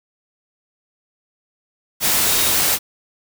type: tone in noise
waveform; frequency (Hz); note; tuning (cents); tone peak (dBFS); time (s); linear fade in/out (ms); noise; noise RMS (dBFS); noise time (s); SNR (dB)
sine; 3730; A#7; 0; -28; 2.24-2.54; 50; white; -17; 2-2.79; -14
effects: none